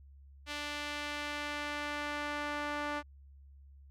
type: tone with band-pass filter sweep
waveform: sawtooth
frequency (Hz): 293.7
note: D4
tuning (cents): 0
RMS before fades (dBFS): -38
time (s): 0.46-3.03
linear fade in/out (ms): 50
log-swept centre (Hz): 3000 to 1300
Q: 0.96
effects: added 69 Hz sine -53 dBFS peak until 3.9 s